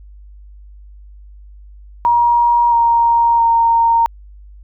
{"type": "tone with pitch steps", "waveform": "sine", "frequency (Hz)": [949, 934, 924], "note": ["A#5", "A#5", "A#5"], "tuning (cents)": [31, 3, -16], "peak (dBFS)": -9, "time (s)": [2.05, 4.06], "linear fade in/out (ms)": 0, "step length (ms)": 670, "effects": ["added 50 Hz sine -36 dBFS peak until 4.63 s"]}